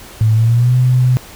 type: tone with pitch glide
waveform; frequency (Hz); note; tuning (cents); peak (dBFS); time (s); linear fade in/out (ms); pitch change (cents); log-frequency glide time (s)
sine; 110 to 126.36; A2 to B2; 0 to +40; -8; 0.21-1.17; 0; +240; 0.34-0.75
effects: pink hiss -36 dBFS RMS until 1.35 s